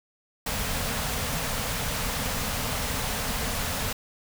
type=band-stop noise; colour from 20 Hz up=pink; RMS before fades=-29 dBFS; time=0.46-3.93 s; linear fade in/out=5 ms; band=280 to 420 Hz; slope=96 dB/octave; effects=none